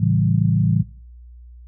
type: chord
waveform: sine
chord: A dominant seventh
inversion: none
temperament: equal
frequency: 110 / 138.59 / 164.81 / 196 Hz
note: A2 / C#3 / E3 / G3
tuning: 0 / 0 / 0 / 0 cents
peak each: -18 / -21 / -19 / -24 dBFS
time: 0-0.83 s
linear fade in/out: 10 ms
effects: noise-tail reverb RT60 0.5 s tail -21 dB re dry + added 60 Hz sine -39 dBFS peak until 1.67 s